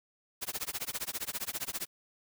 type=noise with tremolo; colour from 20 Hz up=white; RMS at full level=-34 dBFS; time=0.41-1.87 s; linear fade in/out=20 ms; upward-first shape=sine; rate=15 Hz; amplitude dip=100%; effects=none